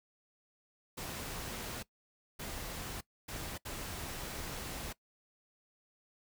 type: noise bursts at uneven times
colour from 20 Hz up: pink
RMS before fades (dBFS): -42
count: 4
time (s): 0.97-1.83 / 2.39-3.01 / 3.28-3.58 / 3.65-4.93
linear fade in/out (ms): 10
effects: noise-tail reverb RT60 0.1 s tail -20 dB re dry